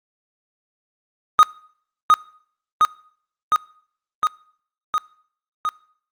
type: tone with echo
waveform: triangle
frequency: 1244.5 Hz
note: D#6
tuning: in tune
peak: -5 dBFS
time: 1.39-1.43 s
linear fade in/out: 0 ms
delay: 710 ms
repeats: 6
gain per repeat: -2 dB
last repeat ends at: 5.69 s
effects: noise-tail reverb RT60 0.6 s tail -23 dB re dry + Opus 48 kbps